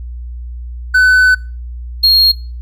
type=tone pair in turn; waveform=triangle; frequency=1506 / 4260 Hz; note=F#6 / C8; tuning=+30 / +30 cents; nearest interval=octave + tritone; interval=1800 cents; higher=second; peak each=-4 dBFS; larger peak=neither; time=0.94-1.35 / 2.03-2.32 s; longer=first; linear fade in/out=10 ms; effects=noise-tail reverb RT60 0.4 s tail -26 dB re dry + added 60 Hz sine -23 dBFS peak until 2.61 s